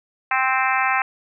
harmonic tone, 261.6 Hz, C4, in tune, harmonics 3 / 4 / 5 / 6 / 7 / 8 / 9 / 10, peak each -23 / -24 / -25 / -26 / -26 / -27 / -28 / -28 dBFS, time 0.31-1.02 s, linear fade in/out 2 ms, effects none

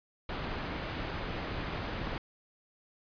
pink low-pass noise, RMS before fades -37 dBFS, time 0.29-2.18 s, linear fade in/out 2 ms, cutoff 3100 Hz, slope 12 dB/octave, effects resampled to 11025 Hz

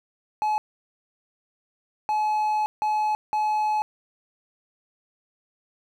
triangle tone bursts at uneven times, 853 Hz, G#5, 46 cents sharp, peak -19 dBFS, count 4, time 0.42-0.58 / 2.09-2.66 / 2.82-3.15 / 3.33-3.82 s, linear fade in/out 0 ms, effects none

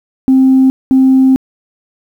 sine tone bursts at uneven times, 263.2 Hz, C4, 10 cents sharp, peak -3 dBFS, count 2, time 0.28-0.7 / 0.91-1.36 s, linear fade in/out 0 ms, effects tanh soft clip ceiling -1 dBFS + 7-bit

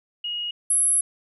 sine tone pair in turn, 2882 / 10881 Hz, F#7 / F9, -46 / -46 cents, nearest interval octave + major seventh, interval 2300 cents, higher second, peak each -26 / -17 dBFS, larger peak second, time 0.24-0.51 / 0.7-1.01 s, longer second, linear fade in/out 5 ms, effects none

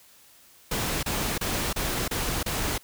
pink noise bursts, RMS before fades -28 dBFS, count 6, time 0.71-2.78 s, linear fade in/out 5 ms, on 320 ms, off 30 ms, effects white hiss -55 dBFS RMS until 2.83 s

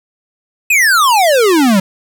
square exponential sweep, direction down, 2600 to 183.5 Hz, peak -8 dBFS, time 0.7-1.8 s, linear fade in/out 5 ms, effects none

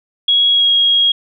sine tone with pitch glide, 3322 to 3284 Hz, G#7 to G#7, 0 to -20 cents, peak -9 dBFS, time 0.28-1.12 s, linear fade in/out 5 ms, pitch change -20 cents, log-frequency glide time 0.5-0.72 s, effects none

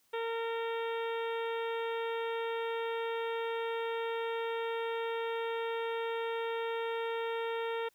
harmonic tone, 458.5 Hz, A#4, 29 cents flat, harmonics 1 / 2 / 3 / 4 / 5 / 6 / 7 / 8, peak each -34 / -40 / -44 / -46 / -48 / -50 / -51 / -52 dBFS, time 0.13-7.89 s, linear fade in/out 10 ms, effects white hiss -71 dBFS RMS until 7.94 s

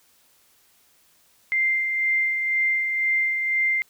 sine tone with tremolo, 2093 Hz, C7, in tune, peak -18 dBFS, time 1.52-3.82 s, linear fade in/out 0 ms, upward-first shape sine, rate 2 Hz, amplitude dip 40%, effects white hiss -60 dBFS RMS until 3.89 s

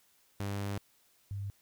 sawtooth / sine tone pair in turn, 100.2 / 99.72 Hz, G2 / G2, +38 / +30 cents, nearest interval unison, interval 8 cents, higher first, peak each -30 / -35 dBFS, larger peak first, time 0.4-0.78 / 1.31-1.5 s, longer first, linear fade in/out 0 ms, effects white hiss -68 dBFS RMS until 1.61 s

